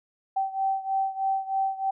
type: beating tone pair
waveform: sine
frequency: 773 / 776.2 Hz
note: G5 / G5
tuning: -24 / -17 cents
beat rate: 3.2 Hz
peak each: -26 / -29 dBFS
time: 0.36-1.91 s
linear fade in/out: 10 ms
effects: none